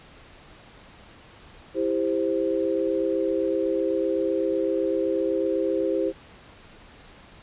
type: chord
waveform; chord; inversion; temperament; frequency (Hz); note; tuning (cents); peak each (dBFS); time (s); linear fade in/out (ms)
sine; C major; first; equal with one note detuned; 329.6 / 397.5 / 523.3; E4 / G4 / C5; 0 / +24 / 0; -26; 1.74-6.13; 50
effects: pink hiss -49 dBFS RMS until 7.42 s + resampled to 8000 Hz